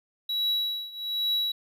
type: tone with tremolo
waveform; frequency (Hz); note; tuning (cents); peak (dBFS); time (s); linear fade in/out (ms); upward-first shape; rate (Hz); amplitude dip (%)
triangle; 3900; B7; -23; -21; 0.29-1.52; 5; triangle; 1.2; 90
effects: none